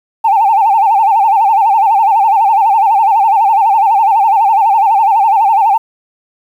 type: tone with vibrato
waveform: sine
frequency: 842 Hz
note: G#5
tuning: 24 cents sharp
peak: -5 dBFS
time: 0.24-5.78 s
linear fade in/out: 10 ms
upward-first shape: sine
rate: 12 Hz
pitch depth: 150 cents each way
effects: tanh soft clip ceiling -2 dBFS + 7-bit